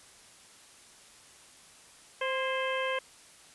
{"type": "harmonic tone with a mistuned harmonic", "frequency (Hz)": 523.3, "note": "C5", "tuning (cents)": 0, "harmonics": [1, 2, 3, 4, 5, 6], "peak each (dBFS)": [-32, -35, -37, -38, -39, -40], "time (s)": [2.21, 2.99], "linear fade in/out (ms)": 5, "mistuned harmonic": 3, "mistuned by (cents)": 56, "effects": ["white hiss -55 dBFS RMS until 3.54 s", "resampled to 24000 Hz"]}